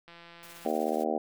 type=click train; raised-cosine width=0.3 ms; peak=-34 dBFS; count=101; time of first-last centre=0.08-0.668 s; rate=170 Hz
type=noise with tremolo; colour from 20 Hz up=white; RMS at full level=-49 dBFS; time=0.43-1.04 s; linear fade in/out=0 ms; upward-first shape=triangle; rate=16 Hz; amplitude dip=55%
type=harmonic tone; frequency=77.78 Hz; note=D#2; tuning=in tune; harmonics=3 / 4 / 5 / 6 / 7 / 8 / 9 / 10; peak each=-35 / -35 / -35 / -35 / -35 / -35 / -35 / -35 dBFS; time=0.65-1.18 s; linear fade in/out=5 ms
effects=none